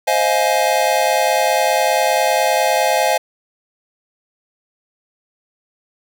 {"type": "chord", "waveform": "square", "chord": "F minor seventh", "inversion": "second", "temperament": "just", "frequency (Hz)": [523.8, 628.6, 698.5, 838.1], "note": ["C5", "Eb5", "F5", "Ab5"], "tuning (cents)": [2, 18, 0, 16], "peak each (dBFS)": [-21, -20, -20, -19], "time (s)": [0.07, 3.18], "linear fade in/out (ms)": 10, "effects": []}